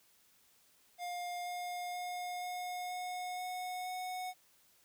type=tone with pitch steps; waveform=square; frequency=708 / 712.5 / 717.1 / 721.6 / 726.2 / 730.9 / 735.5 Hz; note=F5 / F5 / F5 / F#5 / F#5 / F#5 / F#5; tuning=+23 / +34 / +46 / -44 / -33 / -21 / -11 cents; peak=-39 dBFS; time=0.98-4.34 s; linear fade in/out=50 ms; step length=480 ms; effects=white hiss -68 dBFS RMS until 4.84 s